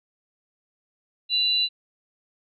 sine tone pair together, 2794 / 3980 Hz, F7 / B7, 0 / +13 cents, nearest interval tritone, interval 613 cents, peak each -27 / -20 dBFS, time 1.29-1.69 s, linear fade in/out 50 ms, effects none

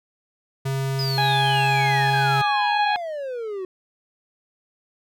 square tone with pitch glide, 135 to 136.41 Hz, C#3 to C#3, -45 to -27 cents, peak -23 dBFS, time 0.65-2.42 s, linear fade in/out 10 ms, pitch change +18 cents, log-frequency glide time 1.29-2.3 s
triangle exponential sweep, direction down, 5070 to 364.8 Hz, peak -25 dBFS, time 0.99-3.65 s, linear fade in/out 2 ms
harmonic tone, 830.6 Hz, G#5, in tune, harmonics 1 / 2 / 3 / 4 / 5, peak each -20 / -26 / -30 / -32 / -34 dBFS, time 1.18-2.96 s, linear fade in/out 0 ms
effects none

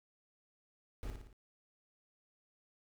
brown noise with echo, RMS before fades -41 dBFS, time 1.03-1.1 s, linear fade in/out 0 ms, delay 57 ms, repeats 4, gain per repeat -5 dB, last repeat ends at 1.328 s, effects none

